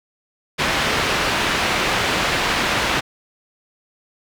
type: low-pass noise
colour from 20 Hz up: white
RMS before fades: -20 dBFS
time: 0.58-3.01 s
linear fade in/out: 20 ms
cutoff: 2700 Hz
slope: 12 dB/octave
effects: none